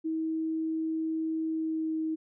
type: tone with pitch glide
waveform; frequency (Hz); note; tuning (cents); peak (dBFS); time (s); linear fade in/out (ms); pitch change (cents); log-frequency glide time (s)
sine; 320.1 to 317.2; D#4 to D#4; +49 to +33; -28; 0.04-2.16; 20; -16; 1.47-1.98
effects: none